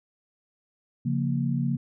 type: chord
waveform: sine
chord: Bb minor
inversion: first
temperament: equal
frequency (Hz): 138.59 / 174.61 / 233.1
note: Db3 / F3 / Bb3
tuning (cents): 0 / 0 / 0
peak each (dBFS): -26 / -30 / -28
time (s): 1.05-1.77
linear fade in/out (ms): 10
effects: none